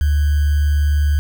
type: tone with sample-and-hold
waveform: sine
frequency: 73.42 Hz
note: D2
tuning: in tune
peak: -12 dBFS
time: 0.01-1.19 s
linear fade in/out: 0 ms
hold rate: 1575 Hz
effects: none